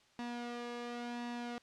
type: tone with flanger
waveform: sawtooth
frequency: 240 Hz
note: B3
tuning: 49 cents flat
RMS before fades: -42 dBFS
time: 0.19-1.58 s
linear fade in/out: 0 ms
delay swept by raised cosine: 1.1 to 1.79 ms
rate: 0.93 Hz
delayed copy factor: +0.55
effects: white hiss -67 dBFS RMS until 1.62 s + low-pass 5000 Hz 12 dB/octave